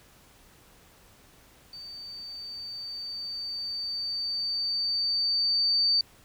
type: tone with level ramp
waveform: sine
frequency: 4593 Hz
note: D8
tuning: 39 cents flat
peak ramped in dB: -40 to -20 dBFS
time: 1.73-6.01 s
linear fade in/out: 2 ms
effects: pink hiss -57 dBFS RMS until 6.24 s